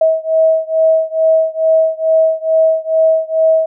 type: beating tone pair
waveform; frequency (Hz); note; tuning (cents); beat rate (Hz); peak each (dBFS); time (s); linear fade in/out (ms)
sine; 641 / 643.3; E5 / E5; -49 / -42; 2.3; -12 / -13; 0.01-3.66; 5
effects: none